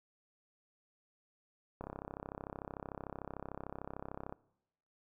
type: click train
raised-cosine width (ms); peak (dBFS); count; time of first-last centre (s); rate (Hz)
1; -28; 85; 1.81-4.325; 33.4
effects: noise-tail reverb RT60 0.9 s tail -23 dB re dry